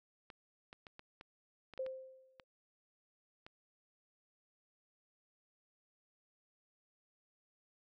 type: clicks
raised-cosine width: 0.3 ms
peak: -35 dBFS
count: 10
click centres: 0.302 / 0.729 / 0.868 / 0.994 / 1.211 / 1.737 / 1.777 / 1.864 / 2.398 / 3.465 s
type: tone with exponential decay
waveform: sine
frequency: 523.3 Hz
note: C5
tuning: in tune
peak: -35 dBFS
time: 1.79-2.44 s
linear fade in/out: 5 ms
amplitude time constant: 140 ms
effects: none